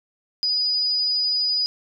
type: tone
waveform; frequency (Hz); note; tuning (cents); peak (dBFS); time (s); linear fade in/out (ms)
sine; 4944; D#8; -12; -19; 0.43-1.66; 0
effects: none